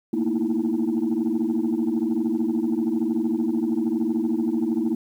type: tone cluster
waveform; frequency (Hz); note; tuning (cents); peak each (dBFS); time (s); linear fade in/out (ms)
sine; 225.1 / 238.2 / 313.4 / 334.5; A3 / A#3 / D#4 / E4; +40 / +38 / +13 / +25; -25; 0.13-4.95; 5
effects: tanh soft clip ceiling -15 dBFS + 9-bit